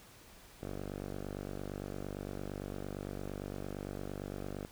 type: tone with low-pass filter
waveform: 5% pulse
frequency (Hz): 48.78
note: G1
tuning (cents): -8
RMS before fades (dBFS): -42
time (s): 0.61-4.66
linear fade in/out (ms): 10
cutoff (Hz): 1100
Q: 0.61
effects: pink hiss -57 dBFS RMS until 4.71 s